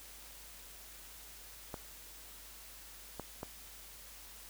clicks, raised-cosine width 1 ms, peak -26 dBFS, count 3, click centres 1.742 / 3.197 / 3.431 s, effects added 50 Hz sine -59 dBFS peak until 4.49 s + white hiss -53 dBFS RMS until 4.49 s

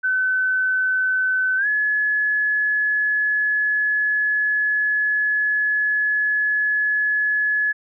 sine tone with pitch glide, 1517 to 1702.8 Hz, F#6 to G#6, +43 to +43 cents, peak -17 dBFS, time 0.03-7.73 s, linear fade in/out 20 ms, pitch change +200 cents, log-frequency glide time 1.57-1.67 s, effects none

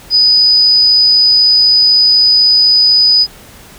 sine tone, 4978 Hz, D#8, in tune, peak -5 dBFS, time 0.1-3.27 s, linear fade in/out 50 ms, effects pink hiss -37 dBFS RMS until 3.78 s

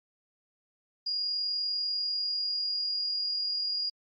sine tone with amplitude modulation, 4852 Hz, D#8, 44 cents flat, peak -27 dBFS, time 1.06-3.9 s, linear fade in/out 10 ms, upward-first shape sine, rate 40.2 Hz, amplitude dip 30%, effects AAC 48 kbps

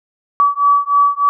sine beating tone pair, 1143 / 1146.3 Hz, D6 / D6, -47 / -42 cents, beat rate 3.3 Hz, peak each -13 dBFS, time 0.4-1.29 s, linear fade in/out 0 ms, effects none

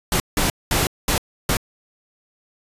pink noise bursts at uneven times, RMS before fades -19 dBFS, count 5, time 0.12-0.2 / 0.37-0.5 / 0.71-0.87 / 1.08-1.18 / 1.49-1.57 s, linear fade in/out 2 ms, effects resampled to 32000 Hz

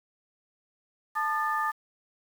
sine tone cluster, 879 / 1214 / 1761 Hz, A5 / D#6 / A6, -2 / -43 / +1 cents, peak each -31 / -28 / -32 dBFS, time 1.15-1.72 s, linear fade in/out 20 ms, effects 8-bit

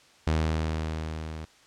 sawtooth tone with level ramp, 79 Hz, D#2, 27 cents sharp, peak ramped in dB -18 to -32 dBFS, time 0.27-1.45 s, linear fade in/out 0 ms, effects white hiss -57 dBFS RMS until 1.66 s + low-pass 6000 Hz 12 dB/octave

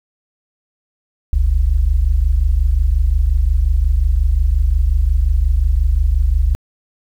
sine tone pair together, 43.68 / 69.3 Hz, F1 / C#2, +1 / 0 cents, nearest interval minor sixth, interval 799 cents, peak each -13 dBFS, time 1.33-6.55 s, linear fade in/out 0 ms, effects tanh soft clip ceiling -4 dBFS + 8-bit

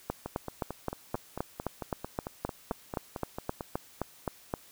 two click trains, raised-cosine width 1 ms, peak -16 / -21 dBFS, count 18 / 16, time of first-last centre 0.1-4.539 / 0.26-3.608 s, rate 3.83 / 4.48 Hz, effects white hiss -56 dBFS RMS until 4.71 s

